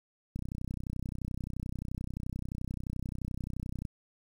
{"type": "click train", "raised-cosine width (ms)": 5, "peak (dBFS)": -24, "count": 111, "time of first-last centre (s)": [0.36, 3.852], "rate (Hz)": 31.5, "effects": ["9-bit"]}